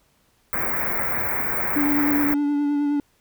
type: band-stop noise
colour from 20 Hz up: white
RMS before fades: -24 dBFS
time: 0.53-2.34 s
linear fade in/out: 0 ms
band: 2300 to 16000 Hz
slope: 96 dB/octave
type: tone with vibrato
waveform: triangle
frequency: 289.7 Hz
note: D4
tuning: 24 cents flat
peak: -17 dBFS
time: 1.76-3 s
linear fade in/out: 2 ms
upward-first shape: sine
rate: 9.6 Hz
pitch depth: 20 cents each way
effects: pink hiss -63 dBFS RMS until 3.2 s